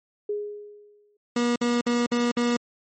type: tone with exponential decay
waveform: sine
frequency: 414.7 Hz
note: G#4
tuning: 3 cents flat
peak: -23 dBFS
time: 0.29-1.17 s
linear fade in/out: 5 ms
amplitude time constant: 190 ms
type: tone bursts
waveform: 30% pulse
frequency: 240 Hz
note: B3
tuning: 49 cents flat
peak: -18 dBFS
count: 5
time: 1.36-2.568 s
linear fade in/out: 5 ms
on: 200 ms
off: 52 ms
effects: MP3 32 kbps